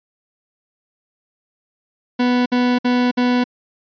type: tone bursts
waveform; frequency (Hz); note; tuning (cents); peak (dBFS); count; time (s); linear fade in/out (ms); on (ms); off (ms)
40% pulse; 246.9; B3; 0; -13; 4; 2.19-3.441; 10; 270; 57
effects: resampled to 11025 Hz